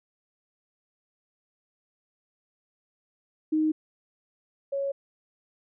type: tone pair in turn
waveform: sine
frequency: 311.1 / 554.3 Hz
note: D#4 / C#5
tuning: 0 / 0 cents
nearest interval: minor seventh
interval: 1000 cents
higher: second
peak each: -21 / -26 dBFS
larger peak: first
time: 3.52-3.72 / 4.72-4.92 s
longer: neither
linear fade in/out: 10 ms
effects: none